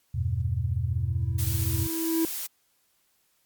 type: chord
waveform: sine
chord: E minor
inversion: none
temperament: equal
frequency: 82.41 / 98 / 123.47 Hz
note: E2 / G2 / B2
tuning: 0 / 0 / 0 cents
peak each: -29 dBFS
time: 0.14-1.87 s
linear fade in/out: 10 ms
type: tone with exponential growth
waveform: triangle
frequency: 327.2 Hz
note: E4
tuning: 13 cents flat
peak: -19 dBFS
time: 0.87-2.25 s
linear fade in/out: 1 ms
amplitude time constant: 300 ms
type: noise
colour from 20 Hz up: blue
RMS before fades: -33 dBFS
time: 1.38-2.47 s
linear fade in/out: 10 ms
effects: white hiss -69 dBFS RMS until 3.45 s + Opus 48 kbps